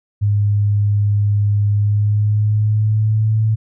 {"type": "tone with pitch glide", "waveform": "sine", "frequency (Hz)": [102.9, 109.65], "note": ["G#2", "A2"], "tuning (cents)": [-16, -6], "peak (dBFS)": -12, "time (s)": [0.21, 3.56], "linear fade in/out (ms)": 20, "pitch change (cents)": 110, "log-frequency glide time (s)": [1.71, 3.41], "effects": []}